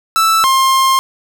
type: tone pair in turn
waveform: 45% pulse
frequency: 1320 / 1060.7 Hz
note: E6 / C6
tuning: +2 / +23 cents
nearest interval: major third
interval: 379 cents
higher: first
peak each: -9 dBFS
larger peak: neither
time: 0.16-0.44 / 0.44-0.99 s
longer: second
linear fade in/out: 0 ms
effects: none